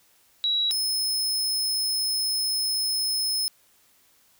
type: tone pair in turn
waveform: sine / sawtooth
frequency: 3887 / 5189 Hz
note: B7 / E8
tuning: -28 / -28 cents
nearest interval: perfect fourth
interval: 500 cents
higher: second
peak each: -21 dBFS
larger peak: neither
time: 0.44-0.71 / 0.71-3.48 s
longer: second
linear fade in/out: 0 ms
effects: white hiss -61 dBFS RMS until 4.39 s